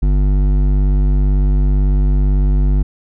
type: tone with hard clipping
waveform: triangle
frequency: 49 Hz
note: G1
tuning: in tune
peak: -12 dBFS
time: 0.02-2.83 s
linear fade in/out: 10 ms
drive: 15 dB
effects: none